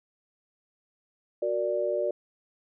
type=chord; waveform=sine; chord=Gb augmented; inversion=none; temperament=equal; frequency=370 / 466.2 / 587.3 Hz; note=Gb4 / Bb4 / D5; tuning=0 / 0 / 0 cents; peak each=-31 / -32 / -27 dBFS; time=1.42-2.11 s; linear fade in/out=5 ms; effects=none